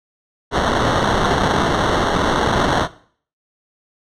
white noise with sample-and-hold, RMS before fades -17 dBFS, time 0.51-2.88 s, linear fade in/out 50 ms, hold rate 2450 Hz, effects noise-tail reverb RT60 0.5 s tail -17 dB re dry + low-pass 5000 Hz 12 dB/octave

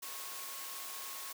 sine tone in noise, 1091 Hz, C#6, 28 cents flat, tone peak -52 dBFS, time 0.02-1.33 s, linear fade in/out 10 ms, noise white, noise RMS -44 dBFS, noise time 0.02-1.33 s, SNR -11 dB, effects high-pass 400 Hz 12 dB/octave

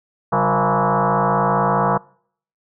sine tone with frequency modulation, 138.4 Hz, C#3, 2 cents flat, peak -14 dBFS, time 0.32-1.98 s, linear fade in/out 10 ms, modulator 166 Hz, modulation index 6.9, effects noise-tail reverb RT60 0.6 s tail -26 dB re dry

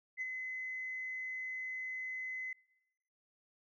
sine tone with ADSR envelope, 2035 Hz, C7, 49 cents flat, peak -33 dBFS, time 0.17-2.53 s, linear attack 44 ms, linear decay 27 ms, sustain -5 dB, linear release 4 ms, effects noise-tail reverb RT60 0.9 s tail -23 dB re dry + tanh soft clip ceiling -31 dBFS

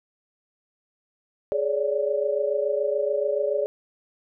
sine tone cluster, 419.6 / 560 / 587 Hz, G#4 / C#5 / D5, +18 / +18 / -1 cents, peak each -26 dBFS, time 1.52-3.66 s, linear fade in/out 0 ms, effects none

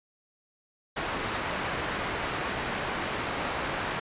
white low-pass noise, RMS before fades -32 dBFS, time 0.96-4 s, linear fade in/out 10 ms, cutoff 1800 Hz, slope 12 dB/octave, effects resampled to 8000 Hz

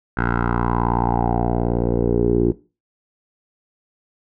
10% pulse tone with low-pass filter sweep, 58.8 Hz, A#1, 16 cents sharp, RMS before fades -19 dBFS, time 0.17-2.52 s, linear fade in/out 5 ms, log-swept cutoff 1500 to 360 Hz, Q 4.6, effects noise-tail reverb RT60 0.3 s tail -18 dB re dry

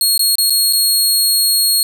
20% pulse tone with dropouts, 4300 Hz, C8, 47 cents sharp, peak -5 dBFS, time 0.01-1.83 s, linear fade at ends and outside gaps 1 ms, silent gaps 0.178-0.193 / 0.355-0.383 / 0.498-0.504 / 0.727-0.732 s, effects 7-bit

